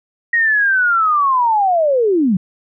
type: linear sweep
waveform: sine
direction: down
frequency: 1892 to 169.9 Hz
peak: -11 dBFS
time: 0.33-2.37 s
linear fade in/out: 5 ms
effects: none